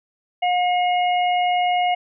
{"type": "harmonic tone", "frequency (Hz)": 718, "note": "F5", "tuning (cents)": 48, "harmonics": [1, 3, 4], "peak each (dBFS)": [-17, -27, -29], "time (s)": [0.42, 1.95], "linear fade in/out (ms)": 10, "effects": []}